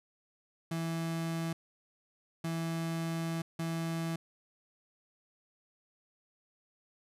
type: tone bursts at uneven times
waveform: 35% pulse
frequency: 164.81 Hz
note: E3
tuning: in tune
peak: -31 dBFS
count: 3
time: 0.71-1.53 / 2.44-3.42 / 3.59-4.16 s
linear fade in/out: 5 ms
effects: resampled to 32000 Hz